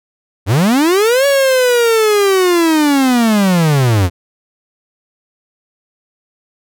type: linear two-way sweep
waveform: 45% pulse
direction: up then down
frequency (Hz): 83.1 to 566 to 83.1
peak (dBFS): -9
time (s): 0.46-4.1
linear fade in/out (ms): 50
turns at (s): 1.26
effects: none